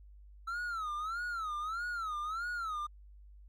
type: tone with vibrato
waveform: triangle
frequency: 1318.5 Hz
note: E6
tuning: in tune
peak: -33 dBFS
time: 0.47-2.87 s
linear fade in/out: 10 ms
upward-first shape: sine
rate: 1.6 Hz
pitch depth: 170 cents each way
effects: added 50 Hz sine -52 dBFS peak until 3.48 s + Opus 48 kbps